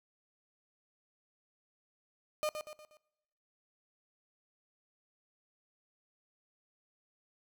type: tone with echo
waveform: 35% pulse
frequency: 609 Hz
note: D#5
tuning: 37 cents flat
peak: -29 dBFS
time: 2.43-2.49 s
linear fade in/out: 0 ms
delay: 120 ms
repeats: 4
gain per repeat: -7 dB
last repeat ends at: 2.97 s
effects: noise-tail reverb RT60 1.0 s tail -23 dB re dry